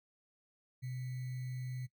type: tone with sample-and-hold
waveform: sine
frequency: 127.2 Hz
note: C3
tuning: 48 cents flat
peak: -38 dBFS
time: 0.82-1.87 s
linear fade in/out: 20 ms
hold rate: 2100 Hz
effects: noise-tail reverb RT60 0.1 s tail -17 dB re dry